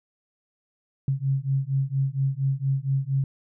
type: beating tone pair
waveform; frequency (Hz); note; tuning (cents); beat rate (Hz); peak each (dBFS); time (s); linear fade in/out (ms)
sine; 133.8 / 138.1; C3 / C#3; +39 / -6; 4.3; -25; 1.08-3.24; 2
effects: none